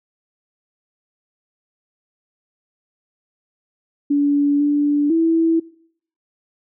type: tone with pitch steps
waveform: sine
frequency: 286.9 / 291.1 / 328 Hz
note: D4 / D4 / E4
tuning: -40 / -15 / -9 cents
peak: -13 dBFS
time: 4.1-5.6 s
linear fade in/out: 10 ms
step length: 500 ms
effects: noise-tail reverb RT60 0.6 s tail -21 dB re dry